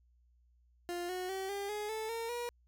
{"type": "tone with pitch steps", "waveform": "30% pulse", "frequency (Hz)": [350, 366.1, 383, 400.7, 419.1, 438.4, 458.6, 479.8], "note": ["F4", "F#4", "G4", "G4", "G#4", "A4", "A#4", "A#4"], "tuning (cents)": [4, -18, -40, 38, 16, -6, -28, 50], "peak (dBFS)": -34, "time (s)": [0.89, 2.49], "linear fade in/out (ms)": 0, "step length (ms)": 200, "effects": ["added 60 Hz sine -65 dBFS peak until 2.67 s"]}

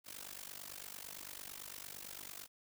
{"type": "noise with amplitude modulation", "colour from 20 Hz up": "white", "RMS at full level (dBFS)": -45, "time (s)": [0.04, 2.48], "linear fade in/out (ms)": 50, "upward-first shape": "sine", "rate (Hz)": 48.9, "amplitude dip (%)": 95, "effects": []}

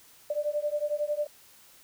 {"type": "beating tone pair", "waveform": "sine", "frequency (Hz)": [587.3, 598.3], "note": ["D5", "D5"], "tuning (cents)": [0, 32], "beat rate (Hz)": 11, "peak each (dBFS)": -30, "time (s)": [0.3, 1.27], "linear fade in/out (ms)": 5, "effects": ["white hiss -56 dBFS RMS until 1.83 s"]}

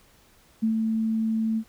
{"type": "tone with ADSR envelope", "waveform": "sine", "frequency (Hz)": 222, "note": "A3", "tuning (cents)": 16, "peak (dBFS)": -19, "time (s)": [0.62, 1.64], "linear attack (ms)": 17, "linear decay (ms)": 100, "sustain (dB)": -3, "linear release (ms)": 65, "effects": ["pink hiss -58 dBFS RMS until 1.68 s"]}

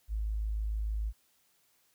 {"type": "tone", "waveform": "sine", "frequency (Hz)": 53.3, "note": "G#1", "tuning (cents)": 46, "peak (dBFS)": -30, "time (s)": [0.08, 1.13], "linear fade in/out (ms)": 50, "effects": ["white hiss -70 dBFS RMS until 1.94 s"]}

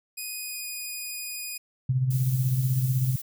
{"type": "tone with pitch glide", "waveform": "5% pulse", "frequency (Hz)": [2489, 2472], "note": ["D#7", "D#7"], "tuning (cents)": [0, -12], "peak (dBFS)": -24, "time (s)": [0.17, 1.58], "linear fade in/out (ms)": 10, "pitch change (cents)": -12, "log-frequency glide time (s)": [0.36, 0.63]}
{"type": "tone with tremolo", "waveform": "sine", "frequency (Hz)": 129.2, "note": "C3", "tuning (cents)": -21, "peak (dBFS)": -19, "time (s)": [1.89, 3.16], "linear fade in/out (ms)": 5, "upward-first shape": "sine", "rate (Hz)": 16, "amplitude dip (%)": 55}
{"type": "noise", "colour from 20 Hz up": "violet", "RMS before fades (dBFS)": -37, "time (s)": [2.1, 3.22], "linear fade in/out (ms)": 10}
{"effects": []}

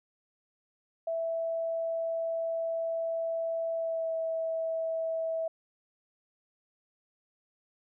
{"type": "tone with pitch glide", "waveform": "sine", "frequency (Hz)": [659.3, 651.4], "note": ["E5", "E5"], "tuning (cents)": [0, -21], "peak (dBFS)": -29, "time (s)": [1.07, 5.48], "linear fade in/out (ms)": 5, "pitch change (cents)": -21, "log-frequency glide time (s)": [3.75, 4.13], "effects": []}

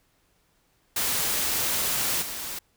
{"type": "noise with level steps", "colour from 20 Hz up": "white", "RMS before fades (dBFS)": [-26, -34], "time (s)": [0.96, 2.59], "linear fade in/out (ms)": 5, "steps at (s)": 2.21, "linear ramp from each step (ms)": 20, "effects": ["pink hiss -67 dBFS RMS until 2.76 s"]}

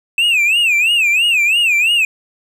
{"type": "tone with vibrato", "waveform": "triangle", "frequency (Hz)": 2596, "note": "E7", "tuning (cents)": -27, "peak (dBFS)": -9, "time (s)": [0.18, 2.05], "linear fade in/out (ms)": 2, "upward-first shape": "sine", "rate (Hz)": 3, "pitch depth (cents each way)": 180, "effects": []}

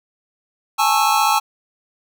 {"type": "chord", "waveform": "square", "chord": "A major seventh", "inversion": "third", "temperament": "just", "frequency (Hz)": [825, 880, 1100, 1320], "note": ["G#5", "A5", "C#6", "E6"], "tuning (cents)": [-12, 0, -14, 2], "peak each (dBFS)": [-20, -19, -22, -21], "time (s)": [0.78, 1.4], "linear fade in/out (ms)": 20, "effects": []}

